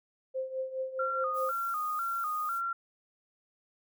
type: tone with tremolo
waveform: sine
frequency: 523.3 Hz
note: C5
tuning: in tune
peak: -29 dBFS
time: 0.34-1.52 s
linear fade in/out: 20 ms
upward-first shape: triangle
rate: 4.8 Hz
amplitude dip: 80%
type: tone with vibrato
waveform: sine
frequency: 1300 Hz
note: E6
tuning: 24 cents flat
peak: -30 dBFS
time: 0.99-2.73 s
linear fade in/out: 5 ms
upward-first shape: square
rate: 2 Hz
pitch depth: 91 cents each way
type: noise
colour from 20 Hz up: violet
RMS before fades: -48 dBFS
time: 1.33-2.62 s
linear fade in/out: 50 ms
effects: none